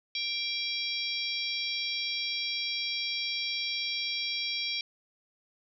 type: harmonic tone with a mistuned harmonic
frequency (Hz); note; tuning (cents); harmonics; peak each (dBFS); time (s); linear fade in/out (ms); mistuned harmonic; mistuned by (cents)
784; G5; 0; 3 / 4 / 5 / 6 / 7; -35 / -36 / -37 / -38 / -38; 0.15-4.81; 2; 4; +78
effects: none